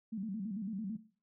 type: tone with vibrato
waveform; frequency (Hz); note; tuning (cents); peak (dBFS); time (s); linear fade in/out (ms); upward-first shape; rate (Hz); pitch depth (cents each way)
sine; 205.8; G#3; -16; -36; 0.12-0.97; 10; square; 9; 140
effects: noise-tail reverb RT60 0.4 s tail -17 dB re dry